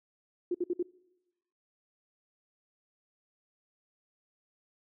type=tone bursts; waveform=sine; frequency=353.6 Hz; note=F4; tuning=22 cents sharp; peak=-27 dBFS; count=4; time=0.51-0.828 s; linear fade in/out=5 ms; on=36 ms; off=58 ms; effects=noise-tail reverb RT60 1.0 s tail -24 dB re dry